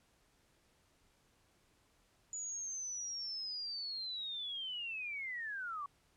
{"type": "linear sweep", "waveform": "sine", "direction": "down", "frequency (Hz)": [6940, 1108.7], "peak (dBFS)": -39, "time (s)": [2.33, 5.86], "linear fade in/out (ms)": 2, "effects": ["pink hiss -72 dBFS RMS until 6.16 s", "low-pass 11000 Hz 12 dB/octave"]}